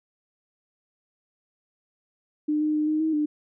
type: tone with pitch steps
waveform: sine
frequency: 301.4 / 305.3 / 303.5 / 308.3 / 317.1 / 299.6 Hz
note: D4 / D#4 / D#4 / D#4 / D#4 / D4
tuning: +45 / -33 / -43 / -16 / +33 / +35 cents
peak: -21 dBFS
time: 2.48-3.26 s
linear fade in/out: 10 ms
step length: 130 ms
effects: none